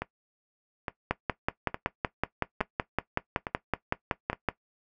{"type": "two click trains", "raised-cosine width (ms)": 0.5, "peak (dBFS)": [-10, -16], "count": [19, 6], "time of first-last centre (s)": [[1.11, 4.487], [0.02, 4.33]], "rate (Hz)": [5.33, 1.16], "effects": ["noise-tail reverb RT60 0.1 s tail -17 dB re dry"]}